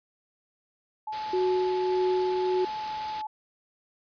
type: tone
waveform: sine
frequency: 861 Hz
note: A5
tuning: 38 cents flat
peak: -31 dBFS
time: 1.07-3.27 s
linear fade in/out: 5 ms
type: noise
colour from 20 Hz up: white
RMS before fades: -38 dBFS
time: 1.12-3.22 s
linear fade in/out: 10 ms
type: tone with tremolo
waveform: sine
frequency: 368.6 Hz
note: F#4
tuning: 7 cents flat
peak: -22 dBFS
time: 1.33-2.65 s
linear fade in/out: 5 ms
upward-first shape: sine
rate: 1.7 Hz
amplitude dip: 30%
effects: resampled to 11025 Hz